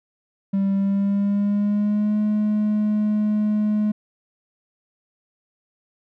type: tone with pitch glide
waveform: triangle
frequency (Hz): 196 to 211.3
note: G3 to G#3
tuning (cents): 0 to +30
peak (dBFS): -15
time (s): 0.53-3.92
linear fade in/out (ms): 10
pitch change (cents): +130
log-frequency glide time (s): 0.75-2.18
effects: tanh soft clip ceiling -11 dBFS